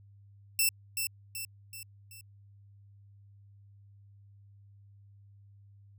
5% pulse tone with echo, 2667 Hz, E7, 20 cents sharp, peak -15 dBFS, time 0.59-0.69 s, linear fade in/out 2 ms, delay 380 ms, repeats 4, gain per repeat -6 dB, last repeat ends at 2.21 s, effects added 100 Hz sine -54 dBFS peak until 5.98 s

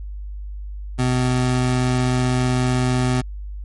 25% pulse tone, 126.3 Hz, B2, 39 cents sharp, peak -13 dBFS, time 0.98-3.22 s, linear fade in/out 20 ms, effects added 50 Hz sine -28 dBFS peak until 3.64 s + MP3 48 kbps

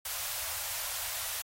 white band-stop noise, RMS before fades -36 dBFS, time 0.05-1.42 s, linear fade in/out 5 ms, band 110 to 540 Hz, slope 48 dB/octave, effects AAC 48 kbps

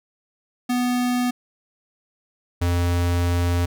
square tone pair in turn, 246.9 / 87.29 Hz, B3 / F2, 0 / 0 cents, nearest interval octave + tritone, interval 1800 cents, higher first, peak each -20 / -19 dBFS, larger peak second, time 0.69-1.31 / 2.61-3.66 s, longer second, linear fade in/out 10 ms, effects none

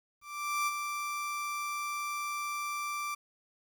30% pulse tone with ADSR envelope, 1174.7 Hz, D6, in tune, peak -25 dBFS, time 0.21-3.15 s, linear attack 460 ms, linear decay 33 ms, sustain -6 dB, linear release 10 ms, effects 11-bit

